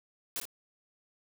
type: noise with echo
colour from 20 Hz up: white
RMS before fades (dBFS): -35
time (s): 0.36-0.4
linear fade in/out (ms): 0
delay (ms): 54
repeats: 1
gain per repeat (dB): -8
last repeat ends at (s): 0.454
effects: none